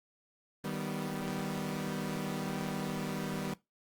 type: chord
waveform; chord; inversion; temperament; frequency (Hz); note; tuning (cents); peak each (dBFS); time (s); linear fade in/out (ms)
sawtooth; Eb augmented; none; equal with one note detuned; 155.56 / 194.64 / 246.9; Eb3 / G3 / B3; 0 / -12 / 0; -35 / -34 / -36; 0.64-3.54; 5
effects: noise-tail reverb RT60 0.2 s tail -20 dB re dry + Opus 24 kbps